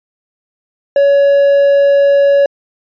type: tone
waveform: triangle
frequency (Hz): 562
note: C#5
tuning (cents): +24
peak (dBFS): -4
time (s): 0.96-2.46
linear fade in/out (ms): 2
effects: resampled to 11025 Hz